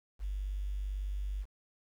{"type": "tone", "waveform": "sine", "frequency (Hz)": 49, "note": "G1", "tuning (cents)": 0, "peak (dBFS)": -33, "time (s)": [0.19, 1.46], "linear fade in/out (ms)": 50, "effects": ["10-bit"]}